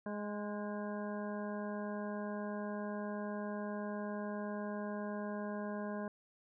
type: harmonic tone with a mistuned harmonic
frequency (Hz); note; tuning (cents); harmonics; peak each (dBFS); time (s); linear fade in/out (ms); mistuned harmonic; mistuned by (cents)
207.7; G#3; 0; 1 / 2 / 3 / 4 / 5 / 7 / 8; -40 / -46 / -44 / -52 / -49 / -55 / -52; 0.06-6.08; 2; 8; -42
effects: none